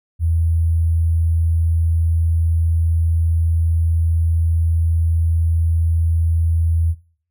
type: tone with sample-and-hold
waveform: sine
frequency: 82.41 Hz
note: E2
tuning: in tune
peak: -14 dBFS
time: 0.19-6.95 s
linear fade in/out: 50 ms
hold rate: 11025 Hz
effects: noise-tail reverb RT60 0.5 s tail -19 dB re dry